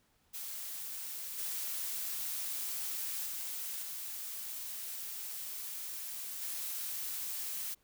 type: noise with level steps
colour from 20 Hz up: blue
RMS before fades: -42 / -38 / -40 / -42 / -39 dBFS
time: 0.33-7.75 s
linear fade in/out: 20 ms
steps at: 1.38 / 3.26 / 3.82 / 6.41 s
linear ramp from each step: 10 ms
effects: pink hiss -72 dBFS RMS until 7.83 s